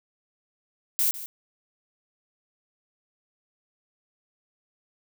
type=noise with echo; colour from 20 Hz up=violet; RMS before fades=-23 dBFS; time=0.99-1.11 s; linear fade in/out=0 ms; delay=150 ms; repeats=1; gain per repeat=-14 dB; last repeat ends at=1.26 s; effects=none